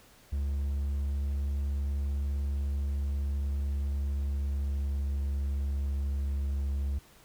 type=tone with pitch glide; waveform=triangle; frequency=70.2 to 69.47 Hz; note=C#2 to C#2; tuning=+22 to +4 cents; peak=-26 dBFS; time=0.32-6.99 s; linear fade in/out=10 ms; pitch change=-18 cents; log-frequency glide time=3.14-6.57 s; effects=pink hiss -58 dBFS RMS until 7.24 s